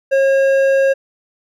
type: tone with hard clipping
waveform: sine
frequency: 542 Hz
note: C#5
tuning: 39 cents flat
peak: -12 dBFS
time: 0.11-0.94 s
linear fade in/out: 20 ms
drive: 8 dB
effects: none